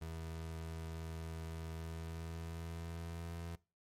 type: tone with pitch glide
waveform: 30% pulse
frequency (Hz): 81.5 to 84.37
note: E2 to E2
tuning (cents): -19 to +41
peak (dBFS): -40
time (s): 0.01-3.56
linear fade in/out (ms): 10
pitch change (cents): +60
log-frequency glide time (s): 1.71-3.43
effects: noise-tail reverb RT60 0.3 s tail -21 dB re dry + MP3 64 kbps